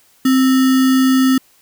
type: tone with sample-and-hold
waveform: sine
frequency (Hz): 261.6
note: C4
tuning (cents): 0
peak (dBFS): -9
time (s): 0.25-1.38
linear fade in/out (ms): 5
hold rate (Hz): 1575
effects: white hiss -53 dBFS RMS until 1.61 s